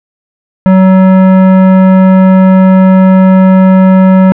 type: tone with tanh clipping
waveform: sine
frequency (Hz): 188.2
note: F#3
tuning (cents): +30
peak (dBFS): -3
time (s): 0.66-4.32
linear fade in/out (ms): 0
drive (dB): 18
effects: low-pass 2000 Hz 12 dB/octave